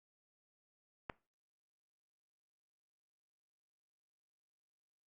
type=click; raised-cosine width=0.5 ms; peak=-24 dBFS; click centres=1.098 s; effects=noise-tail reverb RT60 0.3 s tail -22 dB re dry + Opus 48 kbps